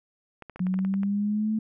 clicks, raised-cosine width 0.5 ms, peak -26 dBFS, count 10, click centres 0.423 / 0.497 / 0.56 / 0.594 / 0.668 / 0.741 / 0.79 / 0.849 / 0.94 / 1.033 s
sine linear sweep, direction up, 181.5 to 220 Hz, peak -23 dBFS, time 0.6-1.59 s, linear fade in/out 5 ms
effects none

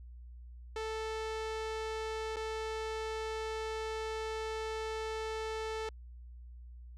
sawtooth tone with dropouts, 440 Hz, A4, in tune, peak -32 dBFS, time 0.76-5.89 s, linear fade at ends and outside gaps 2 ms, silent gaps 2.36-2.367 s, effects added 60 Hz sine -47 dBFS peak until 6.97 s + low-pass 6000 Hz 12 dB/octave

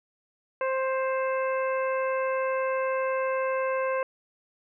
harmonic tone, 526 Hz, C5, 9 cents sharp, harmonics 1 / 2 / 3 / 4 / 5, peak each -26 / -31 / -36 / -40 / -40 dBFS, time 0.61-4.03 s, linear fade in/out 2 ms, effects none

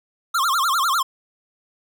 square tone with vibrato, 1213 Hz, D#6, 44 cents flat, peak -18 dBFS, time 0.34-1.03 s, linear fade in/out 10 ms, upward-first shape sine, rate 10 Hz, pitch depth 260 cents each way, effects none

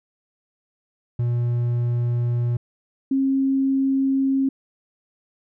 triangle / sine tone pair in turn, 120 / 269.4 Hz, B2 / C#4, -49 / -49 cents, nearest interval octave + major second, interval 1400 cents, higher second, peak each -17 dBFS, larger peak neither, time 1.19-2.57 / 3.11-4.49 s, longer neither, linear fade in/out 5 ms, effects none

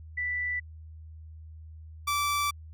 sine / sawtooth tone pair in turn, 1975.5 / 1162.2 Hz, B6 / D6, 0 / -18 cents, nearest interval major sixth, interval 918 cents, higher first, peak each -28 / -22 dBFS, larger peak second, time 0.17-0.6 / 2.07-2.51 s, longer second, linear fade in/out 10 ms, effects added 79 Hz sine -43 dBFS peak until 2.73 s

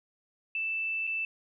sine tone with dropouts, 2647 Hz, E7, 7 cents sharp, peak -29 dBFS, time 0.55-1.25 s, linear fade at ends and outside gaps 2 ms, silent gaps 1.07-1.074 s, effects none

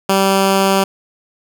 10% pulse tone, 194.1 Hz, G3, 17 cents flat, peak -3 dBFS, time 0.09-0.84 s, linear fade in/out 5 ms, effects none

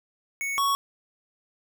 square tone pair in turn, 2217 / 1112.7 Hz, C#7 / C#6, 0 / +6 cents, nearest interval octave, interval 1194 cents, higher first, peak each -28 / -22 dBFS, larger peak second, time 0.41-0.58 / 0.58-0.75 s, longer neither, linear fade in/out 0 ms, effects none

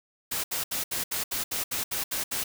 white noise bursts, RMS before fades -30 dBFS, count 11, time 0.31-2.44 s, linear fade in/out 10 ms, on 130 ms, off 70 ms, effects none

